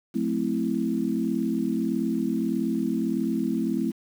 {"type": "chord", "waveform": "sine", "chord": "F# half-diminished seventh", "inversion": "none", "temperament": "equal with one note detuned", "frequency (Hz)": [181.71, 220, 261.6, 329.6], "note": ["F#3", "A3", "C4", "E4"], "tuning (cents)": [-31, 0, 0, 0], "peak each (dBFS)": [-32, -27, -28, -29], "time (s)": [0.14, 3.92], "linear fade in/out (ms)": 20, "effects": ["8-bit"]}